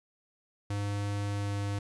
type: tone with pitch glide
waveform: square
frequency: 101.7 to 101.11 Hz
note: G#2 to G#2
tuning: -36 to -46 cents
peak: -31 dBFS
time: 0.7-1.79 s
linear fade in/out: 5 ms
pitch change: -10 cents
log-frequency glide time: 1.26-1.59 s
effects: resampled to 22050 Hz + 11-bit